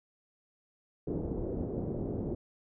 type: low-pass noise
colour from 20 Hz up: white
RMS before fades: -35 dBFS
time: 1.07-2.35 s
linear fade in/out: 5 ms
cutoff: 440 Hz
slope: 24 dB/octave
effects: none